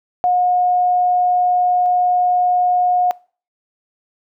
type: tone pair in turn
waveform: sine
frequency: 721 / 721 Hz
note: F#5 / F#5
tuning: -45 / -45 cents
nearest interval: unison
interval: 0 cents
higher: neither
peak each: -12 dBFS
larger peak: neither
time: 0.24-1.86 / 1.86-3.11 s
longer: first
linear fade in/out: 0 ms
effects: noise-tail reverb RT60 0.4 s tail -23 dB re dry